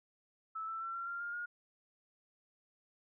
sine tone with pitch steps, 1310 / 1329.1 / 1348.4 / 1368 / 1387.9 / 1408.1 / 1428.6 Hz, E6 / E6 / E6 / F6 / F6 / F6 / F6, -11 / +14 / +39 / -36 / -11 / +14 / +39 cents, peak -38 dBFS, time 0.55-1.46 s, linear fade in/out 10 ms, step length 130 ms, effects none

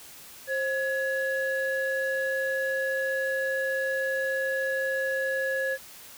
sine tone pair together, 531 / 1685.8 Hz, C5 / G#6, +25 / +25 cents, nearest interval octave + minor sixth, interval 2000 cents, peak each -27 dBFS, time 0.47-5.78 s, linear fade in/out 50 ms, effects tanh soft clip ceiling -20 dBFS + white hiss -47 dBFS RMS until 6.17 s

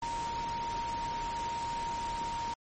sine tone in noise, 932.3 Hz, A#5, in tune, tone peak -33 dBFS, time 0.02-2.54 s, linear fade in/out 5 ms, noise pink, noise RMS -42 dBFS, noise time 0.02-2.54 s, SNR +6 dB, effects MP3 32 kbps

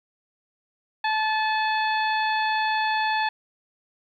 harmonic tone with a mistuned harmonic, 869 Hz, A5, 22 cents flat, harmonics 1 / 2 / 3 / 4 / 5, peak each -23 / -27 / -32 / -35 / -36 dBFS, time 1.04-3.29 s, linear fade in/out 5 ms, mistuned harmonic 3, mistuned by -25 cents, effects 10-bit

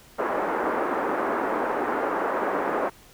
pink band-pass noise, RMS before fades -26 dBFS, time 0.18-2.9 s, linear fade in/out 20 ms, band 300 to 1500 Hz, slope 24 dB/octave, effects pink hiss -52 dBFS RMS until 3.13 s

